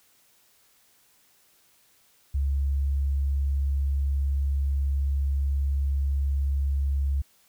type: tone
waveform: sine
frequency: 69.3 Hz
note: C#2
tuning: in tune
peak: -22 dBFS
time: 2.34-7.22 s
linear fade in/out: 10 ms
effects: white hiss -62 dBFS RMS until 7.48 s